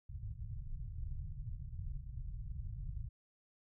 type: low-pass noise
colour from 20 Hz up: pink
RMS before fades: -43 dBFS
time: 0.09-3.09 s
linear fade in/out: 10 ms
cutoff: 140 Hz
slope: 48 dB/octave
effects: none